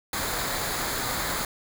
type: noise with comb filter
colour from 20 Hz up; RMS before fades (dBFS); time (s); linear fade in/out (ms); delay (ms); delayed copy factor
pink; -29; 0.13-1.45; 2; 0.35; -0.55
effects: none